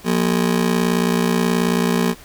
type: ring-modulated tone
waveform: 30% pulse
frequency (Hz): 207.2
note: G#3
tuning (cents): -4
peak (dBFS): -10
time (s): 0.04-2.15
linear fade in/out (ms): 50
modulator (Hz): 29.3
effects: pink hiss -43 dBFS RMS until 2.24 s